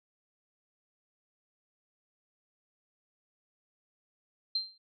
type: tone with exponential decay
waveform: sine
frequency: 4149 Hz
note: C8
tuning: 15 cents flat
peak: -25 dBFS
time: 4.55-4.78 s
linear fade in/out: 5 ms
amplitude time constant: 49 ms
effects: none